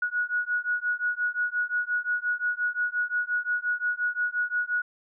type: beating tone pair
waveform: sine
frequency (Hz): 1456 / 1461.7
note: F#6 / F#6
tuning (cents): -28 / -22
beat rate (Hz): 5.7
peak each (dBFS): -28 / -28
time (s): 0.02-4.82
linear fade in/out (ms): 5
effects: none